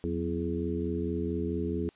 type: harmonic tone with a mistuned harmonic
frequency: 84.5 Hz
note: E2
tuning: 43 cents sharp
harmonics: 1 / 2 / 3 / 4 / 5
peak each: -35 / -35 / -35 / -35 / -35 dBFS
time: 0.04-1.89 s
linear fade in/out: 0 ms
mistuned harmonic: 2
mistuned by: +100 cents
effects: white hiss -62 dBFS RMS until 1.95 s + resampled to 8000 Hz